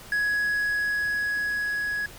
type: tone with level ramp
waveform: triangle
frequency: 1673 Hz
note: G#6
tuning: 12 cents sharp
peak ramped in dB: -20 to -24 dBFS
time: 0.12-2.06 s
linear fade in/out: 2 ms
effects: pink hiss -45 dBFS RMS until 2.18 s